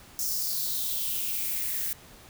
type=noise with high-pass filter sweep; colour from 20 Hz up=violet; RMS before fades=-30 dBFS; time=0.19-1.93 s; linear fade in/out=0 ms; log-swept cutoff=5800 to 1600 Hz; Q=4; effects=pink hiss -51 dBFS RMS until 2.29 s